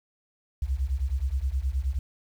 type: beating tone pair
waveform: sine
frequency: 61.8 / 71.3 Hz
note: B1 / C#2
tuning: +2 / +49 cents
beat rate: 9.5 Hz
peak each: -27 dBFS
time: 0.62-1.99 s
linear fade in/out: 5 ms
effects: tanh soft clip ceiling -17 dBFS + 9-bit